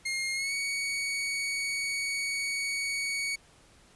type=tone with pitch glide; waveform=sawtooth; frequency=2133 to 2238 Hz; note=C7 to C#7; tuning=+33 to +16 cents; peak=-26 dBFS; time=0.05-3.36 s; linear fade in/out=10 ms; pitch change=+83 cents; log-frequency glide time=0.34-0.53 s; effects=pink hiss -59 dBFS RMS until 3.95 s + resampled to 24000 Hz